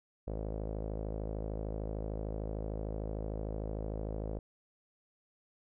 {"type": "tone with low-pass filter", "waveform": "sawtooth", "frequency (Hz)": 53.3, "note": "G#1", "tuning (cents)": 46, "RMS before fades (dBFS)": -38, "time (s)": [0.27, 4.39], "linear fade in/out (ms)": 5, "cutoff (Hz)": 550, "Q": 2.9, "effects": []}